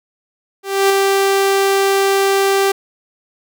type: tone with ADSR envelope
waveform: sawtooth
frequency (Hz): 392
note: G4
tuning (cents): 0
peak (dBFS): -5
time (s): 0.63-2.72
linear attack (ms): 270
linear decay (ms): 3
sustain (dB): -3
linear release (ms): 7
effects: none